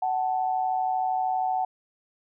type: tone pair together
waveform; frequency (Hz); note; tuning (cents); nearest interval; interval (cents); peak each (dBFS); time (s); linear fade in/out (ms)
sine; 747.2 / 880; F#5 / A5; +17 / 0; minor third; 283; -24 / -30; 0.02-1.65; 5
effects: none